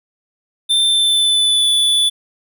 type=tone with pitch glide; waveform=square; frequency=3567 to 3467 Hz; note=A7 to A7; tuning=+23 to -26 cents; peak=-12 dBFS; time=0.69-2.1 s; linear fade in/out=20 ms; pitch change=-49 cents; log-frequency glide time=0.84-1.67 s; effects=none